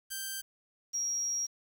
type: tone pair in turn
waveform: 5% pulse / sine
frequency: 1568 / 5653 Hz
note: G6 / F8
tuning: 0 / +20 cents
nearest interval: octave + minor seventh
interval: 2220 cents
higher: second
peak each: -25 / -30 dBFS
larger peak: first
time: 0.1-0.42 / 0.93-1.47 s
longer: second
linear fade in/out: 20 ms
effects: 9-bit